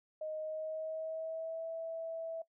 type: tone with pitch glide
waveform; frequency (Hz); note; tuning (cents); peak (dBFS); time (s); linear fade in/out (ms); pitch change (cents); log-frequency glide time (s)
sine; 622.3 to 655.1; D#5 to E5; 0 to -11; -37; 0.21-2.42; 5; +89; 0.39-1.67
effects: noise-tail reverb RT60 0.1 s tail -19 dB re dry